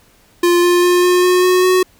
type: tone with pitch steps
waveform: square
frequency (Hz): 349.2 / 352.4 / 355.7 / 359 / 362.4 / 365.7 / 369.1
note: F4 / F4 / F4 / F4 / F#4 / F#4 / F#4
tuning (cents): 0 / +16 / +32 / +48 / -36 / -20 / -4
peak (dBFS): -10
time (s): 0.43-1.83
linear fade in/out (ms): 5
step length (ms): 200
effects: pink hiss -51 dBFS RMS until 1.99 s